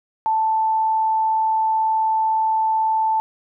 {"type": "tone", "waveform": "sine", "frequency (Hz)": 881, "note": "A5", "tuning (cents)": 2, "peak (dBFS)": -16, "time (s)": [0.26, 3.2], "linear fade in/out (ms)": 0, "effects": []}